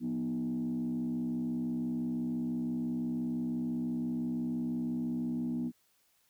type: tone with frequency modulation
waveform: sine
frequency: 242.6 Hz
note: B3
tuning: 31 cents flat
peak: -30 dBFS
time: 0-5.72 s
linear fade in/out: 50 ms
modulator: 65.9 Hz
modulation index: 0.79
effects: tanh soft clip ceiling -27 dBFS + white hiss -71 dBFS RMS until 6.29 s